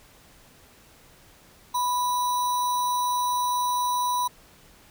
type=tone with sample-and-hold; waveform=sine; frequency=987.8 Hz; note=B5; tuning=in tune; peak=-22 dBFS; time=1.74-4.28 s; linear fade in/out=10 ms; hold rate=4900 Hz; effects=pink hiss -54 dBFS RMS until 4.9 s